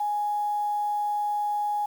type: tone with quantisation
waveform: sine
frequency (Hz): 830.6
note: G#5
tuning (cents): 0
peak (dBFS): -24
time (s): 0-1.86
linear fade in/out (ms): 5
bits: 8
effects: none